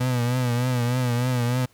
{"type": "tone with vibrato", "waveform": "35% pulse", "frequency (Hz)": 123.47, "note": "B2", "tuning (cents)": 0, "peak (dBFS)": -19, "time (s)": [0, 1.66], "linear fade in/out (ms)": 10, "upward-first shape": "triangle", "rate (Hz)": 3.3, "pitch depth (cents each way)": 76, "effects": ["pink hiss -59 dBFS RMS until 1.73 s"]}